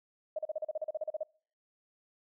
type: tone bursts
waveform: sine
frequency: 622.3 Hz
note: D#5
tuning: in tune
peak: -31 dBFS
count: 14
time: 0.36-1.233 s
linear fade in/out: 5 ms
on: 28 ms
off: 37 ms
effects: noise-tail reverb RT60 0.5 s tail -26 dB re dry